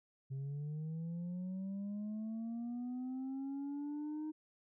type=linear sweep; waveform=sine; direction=up; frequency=132.5 to 311.1 Hz; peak=-36 dBFS; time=0.3-4.32 s; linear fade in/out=20 ms; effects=tanh soft clip ceiling -38 dBFS